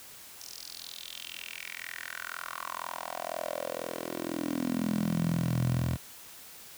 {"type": "tone with high-pass filter sweep", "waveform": "10% pulse", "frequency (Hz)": 42.03, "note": "E1", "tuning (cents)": 34, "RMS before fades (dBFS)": -34, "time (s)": [0.39, 5.97], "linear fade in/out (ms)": 20, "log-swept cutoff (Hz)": [5700, 99], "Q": 4.4, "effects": ["white hiss -49 dBFS RMS until 6.77 s"]}